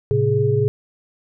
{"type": "tone cluster", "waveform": "sine", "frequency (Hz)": [110.9, 134.2, 416.5], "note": ["A2", "C3", "G#4"], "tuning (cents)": [14, 44, 5], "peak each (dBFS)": [-20, -20, -18], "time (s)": [0.11, 0.68], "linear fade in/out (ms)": 0, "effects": []}